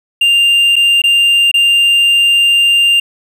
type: tone with dropouts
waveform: triangle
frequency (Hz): 2794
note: F7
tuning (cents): 0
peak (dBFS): -5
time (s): 0.21-3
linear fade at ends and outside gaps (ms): 5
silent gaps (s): 0.758-0.763 / 1.019-1.038 / 1.515-1.54
effects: none